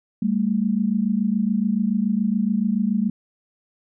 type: tone pair together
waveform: sine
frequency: 197.35 / 224.4 Hz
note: G3 / A3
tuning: +12 / +34 cents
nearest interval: major second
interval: 222 cents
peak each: -21 dBFS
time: 0.22-3.1 s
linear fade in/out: 5 ms
effects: none